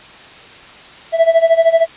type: tone with tremolo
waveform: triangle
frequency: 659.3 Hz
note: E5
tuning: in tune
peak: -3 dBFS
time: 1.12-1.87 s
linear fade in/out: 50 ms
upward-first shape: sine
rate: 13 Hz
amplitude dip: 85%
effects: white hiss -38 dBFS RMS until 1.96 s + resampled to 8000 Hz